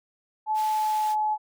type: tone with pitch glide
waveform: sine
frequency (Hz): 863 to 854.6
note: A5 to G#5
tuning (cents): -34 to +49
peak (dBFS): -22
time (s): 0.46-1.38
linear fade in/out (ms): 50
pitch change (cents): -17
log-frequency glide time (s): 0.69-1.18
type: high-pass noise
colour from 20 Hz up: pink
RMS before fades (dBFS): -42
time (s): 0.54-1.16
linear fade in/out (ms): 50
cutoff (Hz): 1800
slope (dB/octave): 12
effects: none